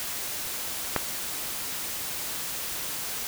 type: click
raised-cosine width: 0.5 ms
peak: -7 dBFS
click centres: 0.963 s
effects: white hiss -33 dBFS RMS until 3.27 s